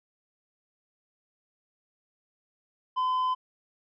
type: tone with tanh clipping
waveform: sine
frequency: 1019 Hz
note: C6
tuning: 46 cents flat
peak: -25 dBFS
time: 2.96-3.35 s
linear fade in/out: 20 ms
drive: 4 dB
effects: none